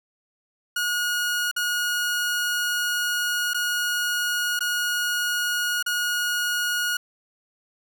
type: tone with dropouts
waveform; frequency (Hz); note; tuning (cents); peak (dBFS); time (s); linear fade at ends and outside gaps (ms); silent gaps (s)
sawtooth; 1444; F#6; -43; -19; 0.76-6.97; 5; 1.514-1.563 / 3.535-3.544 / 4.592-4.606 / 5.827-5.862
effects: none